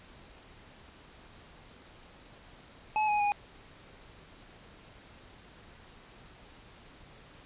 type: tone with pitch steps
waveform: square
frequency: 857 / 835 / 822 Hz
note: A5 / G#5 / G#5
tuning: -46 / +9 / -18 cents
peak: -26 dBFS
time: 2.96-3.32 s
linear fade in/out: 0 ms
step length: 120 ms
effects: pink hiss -54 dBFS RMS until 7.45 s + resampled to 8000 Hz